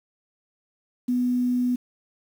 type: tone with quantisation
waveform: sine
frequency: 247.5 Hz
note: B3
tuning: 4 cents sharp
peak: -20 dBFS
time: 1.08-1.76 s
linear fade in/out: 10 ms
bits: 8
effects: none